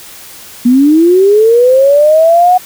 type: linear sweep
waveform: sine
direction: up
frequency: 235.6 to 740 Hz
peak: -3 dBFS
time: 0.65-2.58 s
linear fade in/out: 10 ms
effects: white hiss -32 dBFS RMS until 2.65 s